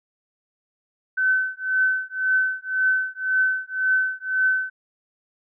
sine tone with tremolo, 1523 Hz, F#6, 50 cents sharp, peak -15 dBFS, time 1.17-4.7 s, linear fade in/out 10 ms, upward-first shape triangle, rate 1.9 Hz, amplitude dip 100%, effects none

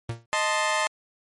45% pulse tone with exponential decay, 115.8 Hz, A#2, 11 cents flat, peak -25 dBFS, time 0.09-0.26 s, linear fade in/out 5 ms, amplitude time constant 36 ms
20% pulse chord, A diminished, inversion second, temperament equal, 622.3 / 880 / 1046.5 Hz, Eb5 / A5 / C6, 0 / 0 / 0 cents, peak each -22 dBFS, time 0.33-0.87 s, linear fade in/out 0 ms
effects MP3 48 kbps

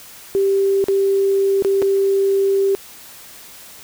sine tone with dropouts, 392 Hz, G4, in tune, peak -13 dBFS, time 0.35-2.75 s, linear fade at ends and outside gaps 0 ms, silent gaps 0.841-0.884 / 1.623-1.648 / 1.819-1.824 s, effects white hiss -40 dBFS RMS until 3.83 s

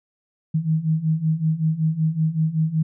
sine beating tone pair, 155.56 / 160.86 Hz, D#3 / E3, 0 / -42 cents, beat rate 5.3 Hz, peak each -23 / -20 dBFS, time 0.54-2.83 s, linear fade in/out 10 ms, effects none

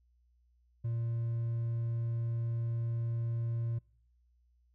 triangle tone with hard clipping, 116.3 Hz, A#2, 4 cents flat, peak -32 dBFS, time 0.84-3.79 s, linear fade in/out 10 ms, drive 5 dB, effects noise-tail reverb RT60 0.6 s tail -26 dB re dry + added 60 Hz sine -66 dBFS peak until 4.74 s

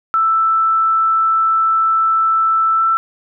sine tone with pitch glide, 1323 to 1332.2 Hz, E6 to E6, +6 to +18 cents, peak -11 dBFS, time 0.14-2.97 s, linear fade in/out 0 ms, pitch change +12 cents, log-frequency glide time 2.76-2.82 s, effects none

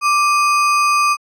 sine tone with sample-and-hold, 1174.7 Hz, D6, in tune, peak -11 dBFS, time 0.01-1.17 s, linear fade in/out 50 ms, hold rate 3675 Hz, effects low-pass 8000 Hz 12 dB/octave

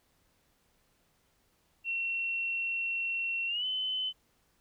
sine tone with pitch glide, 2721 to 3037 Hz, F7 to F#7, -46 to +44 cents, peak -30 dBFS, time 1.84-4.13 s, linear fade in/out 50 ms, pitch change +190 cents, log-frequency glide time 3.47-3.66 s, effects pink hiss -71 dBFS RMS until 4.6 s

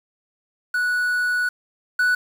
triangle tone pair in turn, 1473 / 1481.4 Hz, F#6 / F#6, -8 / +2 cents, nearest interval unison, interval 10 cents, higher second, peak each -17 / -14 dBFS, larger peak second, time 0.74-1.49 / 1.99-2.15 s, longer first, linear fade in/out 5 ms, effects 7-bit

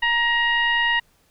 sine tone with frequency modulation, 1889 Hz, A#6, 22 cents sharp, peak -17 dBFS, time 0.02-1 s, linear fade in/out 10 ms, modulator 952 Hz, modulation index 0.93, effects pink hiss -61 dBFS RMS until 1.3 s

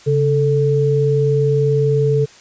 sine tone pair together, 138.59 / 440 Hz, C#3 / A4, 0 / 0 cents, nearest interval octave + minor sixth, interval 2000 cents, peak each -15 dBFS, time 0.06-2.26 s, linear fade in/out 20 ms, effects white hiss -44 dBFS RMS until 2.4 s + resampled to 16000 Hz

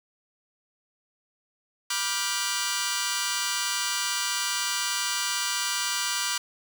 10% pulse chord, G dominant seventh, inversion first, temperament just, 980 / 1176 / 1411.2 / 1568 Hz, B5 / D6 / F6 / G6, -14 / +2 / +18 / 0 cents, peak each -24 dBFS, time 1.9-6.38 s, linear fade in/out 5 ms, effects none

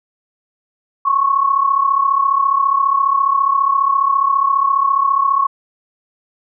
sine tone pair together, 1074 / 1108.7 Hz, C6 / C#6, +45 / 0 cents, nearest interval minor second, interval 55 cents, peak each -17 / -13 dBFS, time 1.05-5.47 s, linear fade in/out 10 ms, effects none

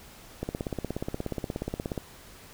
click train, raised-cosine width 2 ms, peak -17 dBFS, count 27, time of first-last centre 0.43-1.978 s, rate 16.8 Hz, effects pink hiss -50 dBFS RMS until 2.53 s

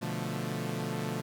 sawtooth chord, B half-diminished seventh, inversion none, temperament equal, 123.47 / 146.83 / 174.61 / 220 Hz, B2 / D3 / F3 / A3, 0 / 0 / 0 / 0 cents, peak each -34 dBFS, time 0.01-1.22 s, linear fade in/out 20 ms, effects none

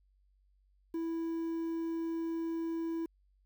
triangle tone with quantisation, 329.6 Hz, E4, in tune, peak -31 dBFS, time 0.94-3.06 s, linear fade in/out 5 ms, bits 10, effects added 48 Hz sine -66 dBFS peak until 3.45 s

